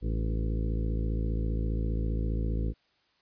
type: harmonic tone with a mistuned harmonic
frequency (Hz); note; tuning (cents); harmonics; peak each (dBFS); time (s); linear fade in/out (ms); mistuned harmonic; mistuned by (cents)
55; A1; 0; 1 / 2 / 3 / 4 / 5 / 6 / 7 / 8 / 9; -28 / -34 / -38 / -40 / -42 / -44 / -45 / -46 / -47; 0.01-2.74; 50; 5; +51
effects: white hiss -69 dBFS RMS until 3.21 s + resampled to 11025 Hz